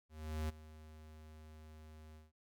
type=tone with ADSR envelope; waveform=square; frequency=77.8 Hz; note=D#2; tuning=in tune; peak=-36 dBFS; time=0.09-2.32 s; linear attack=400 ms; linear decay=16 ms; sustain=-18 dB; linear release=170 ms; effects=none